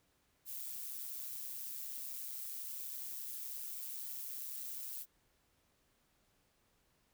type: noise with amplitude modulation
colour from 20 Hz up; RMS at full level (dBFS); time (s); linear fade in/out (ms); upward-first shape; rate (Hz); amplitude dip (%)
violet; -42; 0.45-5.06; 50; sine; 132; 50
effects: pink hiss -75 dBFS RMS until 7.13 s